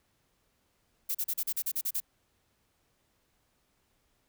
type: noise bursts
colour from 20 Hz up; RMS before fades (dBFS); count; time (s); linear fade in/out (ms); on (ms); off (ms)
violet; -31; 10; 1.09-2.003; 10; 58; 37
effects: pink hiss -73 dBFS RMS until 4.28 s